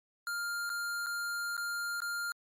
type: tone with dropouts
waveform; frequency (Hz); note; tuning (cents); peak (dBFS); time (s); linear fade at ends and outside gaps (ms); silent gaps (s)
square; 1400; F6; +4; -34; 0.27-2.32; 1; 0.694-0.7 / 1.062-1.067 / 1.568-1.577 / 2.004-2.019
effects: MP3 64 kbps